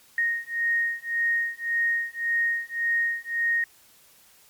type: beating tone pair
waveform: sine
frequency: 1861 / 1862.8 Hz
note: A#6 / A#6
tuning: -3 / -2 cents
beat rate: 1.8 Hz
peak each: -26 dBFS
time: 0.18-3.64 s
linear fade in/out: 2 ms
effects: white hiss -56 dBFS RMS until 4.49 s + MP3 96 kbps